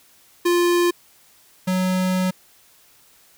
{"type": "tone pair in turn", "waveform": "square", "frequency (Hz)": [349.2, 184.98], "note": ["F4", "F#3"], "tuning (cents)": [0, 0], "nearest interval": "major seventh", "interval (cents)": 1100, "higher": "first", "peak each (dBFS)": [-16, -19], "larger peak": "first", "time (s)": [[0.45, 0.91], [1.67, 2.31]], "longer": "second", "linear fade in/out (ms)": 10, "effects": ["white hiss -54 dBFS RMS until 3.37 s"]}